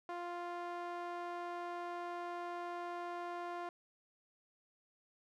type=tone with band-pass filter; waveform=sawtooth; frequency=349.2 Hz; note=F4; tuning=in tune; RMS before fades=-43 dBFS; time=0.09-3.69 s; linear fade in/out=2 ms; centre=880 Hz; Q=1.3; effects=none